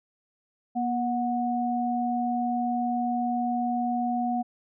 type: tone pair together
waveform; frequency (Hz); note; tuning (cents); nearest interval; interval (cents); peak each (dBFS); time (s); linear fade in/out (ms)
sine; 240 / 732.6; B3 / F#5; -49 / -17; octave + perfect fifth; 1932; -27; 0.75-4.43; 20
effects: none